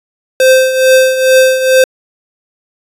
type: tone with tremolo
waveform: square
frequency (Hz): 520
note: C5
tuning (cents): -11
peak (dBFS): -3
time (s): 0.4-1.84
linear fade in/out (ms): 2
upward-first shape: triangle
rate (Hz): 2.3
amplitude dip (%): 70
effects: resampled to 32000 Hz